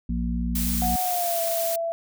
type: harmonic tone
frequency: 58.9 Hz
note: A#1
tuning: 19 cents sharp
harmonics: 1 / 3 / 4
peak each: -26 / -29 / -29 dBFS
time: 0.09-0.96 s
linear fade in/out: 5 ms
type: noise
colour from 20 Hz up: blue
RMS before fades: -29 dBFS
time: 0.55-1.76 s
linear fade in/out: 5 ms
type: tone with pitch glide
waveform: sine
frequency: 733 to 668.3 Hz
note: F#5 to E5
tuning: -16 to +24 cents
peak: -24 dBFS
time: 0.82-1.92 s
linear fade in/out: 0 ms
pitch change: -160 cents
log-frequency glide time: 1.02-1.42 s
effects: none